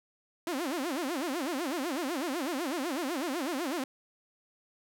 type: tone with vibrato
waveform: sawtooth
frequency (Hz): 302.9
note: D#4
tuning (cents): -46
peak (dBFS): -27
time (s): 0.47-3.84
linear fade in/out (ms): 2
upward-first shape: sine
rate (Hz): 8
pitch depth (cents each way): 300
effects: none